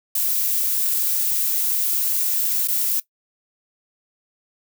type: noise with dropouts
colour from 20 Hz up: violet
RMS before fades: -21 dBFS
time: 0.15-3 s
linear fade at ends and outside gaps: 5 ms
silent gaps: 2.675-2.683 s
effects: noise-tail reverb RT60 0.1 s tail -18 dB re dry